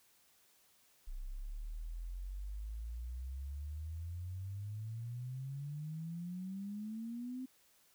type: exponential sweep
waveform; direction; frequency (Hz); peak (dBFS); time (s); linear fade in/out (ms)
sine; up; 31.08 to 261.6; -40; 1.07-7.46; 10
effects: white hiss -69 dBFS RMS until 7.94 s